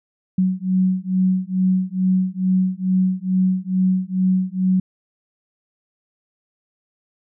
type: beating tone pair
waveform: sine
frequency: 185 / 187.3 Hz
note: F#3 / F#3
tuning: 0 / +21 cents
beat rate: 2.3 Hz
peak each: -19 dBFS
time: 0.38-4.8 s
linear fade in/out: 5 ms
effects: none